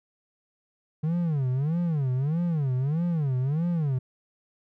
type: tone with vibrato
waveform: triangle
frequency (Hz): 148.8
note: D3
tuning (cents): +23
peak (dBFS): -21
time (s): 1.03-3.99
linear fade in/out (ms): 10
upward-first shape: sine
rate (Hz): 1.6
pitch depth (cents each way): 280
effects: none